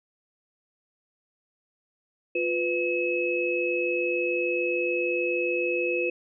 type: tone cluster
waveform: sine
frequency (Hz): 351.6 / 498.4 / 2576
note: F4 / B4 / E7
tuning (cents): +12 / +16 / -41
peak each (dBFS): -28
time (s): 2.35-6.1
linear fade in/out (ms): 5
effects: none